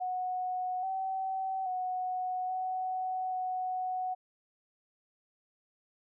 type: tone with pitch steps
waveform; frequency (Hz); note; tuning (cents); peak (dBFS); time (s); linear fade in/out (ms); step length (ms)
sine; 735 / 764 / 737 / 745 / 740; F#5 / G5 / F#5 / F#5 / F#5; -12 / -45 / -7 / +12 / 0; -31; 0-4.15; 20; 830
effects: none